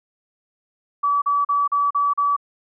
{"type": "tone bursts", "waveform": "sine", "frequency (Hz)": 1147, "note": "D6", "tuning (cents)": -41, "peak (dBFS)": -16, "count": 6, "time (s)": [1.03, 2.365], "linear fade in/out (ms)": 10, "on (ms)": 190, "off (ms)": 39, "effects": []}